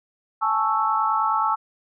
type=chord; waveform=sine; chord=A major seventh; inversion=third; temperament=equal; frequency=830.6 / 880 / 1108.7 / 1318.5 Hz; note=G#5 / A5 / C#6 / E6; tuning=0 / 0 / 0 / 0 cents; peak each=-29 / -23 / -25 / -23 dBFS; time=0.41-1.56 s; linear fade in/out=20 ms; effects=none